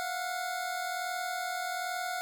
25% pulse tone pair together, 687.8 / 729 Hz, F5 / F#5, -27 / -26 cents, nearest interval minor second, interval 101 cents, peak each -35 / -30 dBFS, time 0-2.21 s, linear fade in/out 0 ms, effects none

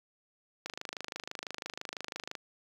click train, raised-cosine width 0.2 ms, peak -20 dBFS, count 45, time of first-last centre 0.66-2.352 s, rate 26 Hz, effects high-pass 200 Hz 12 dB/octave + 8-bit

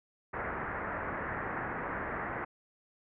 white low-pass noise, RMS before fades -37 dBFS, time 0.33-2.45 s, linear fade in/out 10 ms, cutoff 1900 Hz, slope 48 dB/octave, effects none

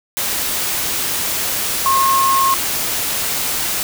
sine tone in noise, 1077 Hz, C6, 50 cents sharp, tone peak -12 dBFS, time 1.86-2.54 s, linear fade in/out 0 ms, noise white, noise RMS -20 dBFS, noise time 0.17-3.83 s, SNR +5 dB, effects none

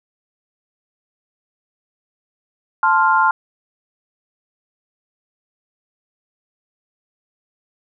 sine chord, F major, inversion first, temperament equal, 880 / 1046.5 / 1396.9 Hz, A5 / C6 / F6, 0 / 0 / 0 cents, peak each -16 dBFS, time 2.83-3.31 s, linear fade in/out 2 ms, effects none

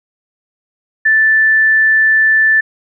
sine tone, 1760 Hz, A6, in tune, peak -7 dBFS, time 1.05-2.61 s, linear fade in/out 10 ms, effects none

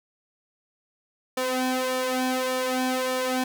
sawtooth tone with flanger, 256.4 Hz, C4, 35 cents flat, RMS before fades -26 dBFS, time 1.37-3.44 s, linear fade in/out 5 ms, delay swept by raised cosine 1.7 to 2.7 ms, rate 1.7 Hz, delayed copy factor +0.8, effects none

